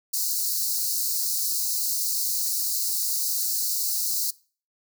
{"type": "high-pass noise", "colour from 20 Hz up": "white", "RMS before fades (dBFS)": -26, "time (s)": [0.13, 4.31], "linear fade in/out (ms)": 10, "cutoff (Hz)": 4100, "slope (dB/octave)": 96, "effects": ["noise-tail reverb RT60 0.4 s tail -22 dB re dry"]}